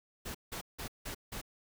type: noise bursts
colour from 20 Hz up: pink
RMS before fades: -41 dBFS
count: 5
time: 0.25-1.415 s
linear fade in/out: 10 ms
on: 97 ms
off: 170 ms
effects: none